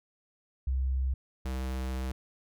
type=tone pair in turn; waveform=sine / square; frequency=65.41 / 64.81 Hz; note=C2 / C2; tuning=0 / -16 cents; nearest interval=unison; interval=16 cents; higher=first; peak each=-26 / -32 dBFS; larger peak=first; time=0.67-1.14 / 1.45-2.12 s; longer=second; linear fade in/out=5 ms; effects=none